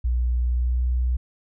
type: tone with pitch glide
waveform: sine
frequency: 60.7 to 61.87 Hz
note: B1 to B1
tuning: -29 to +4 cents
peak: -19 dBFS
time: 0.04-1.17 s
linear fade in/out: 10 ms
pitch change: +33 cents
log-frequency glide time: 0.47-0.84 s
effects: none

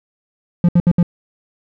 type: tone bursts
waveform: triangle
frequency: 174 Hz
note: F3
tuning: 6 cents flat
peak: -6 dBFS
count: 4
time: 0.64-1.029 s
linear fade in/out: 2 ms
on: 47 ms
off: 67 ms
effects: none

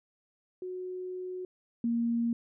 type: tone pair in turn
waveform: sine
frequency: 366.9 / 233.7 Hz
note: F#4 / A#3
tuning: -15 / +5 cents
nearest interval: minor sixth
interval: 780 cents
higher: first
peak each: -35 / -26 dBFS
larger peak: second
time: 0.62-1.45 / 1.84-2.33 s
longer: first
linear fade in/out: 2 ms
effects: none

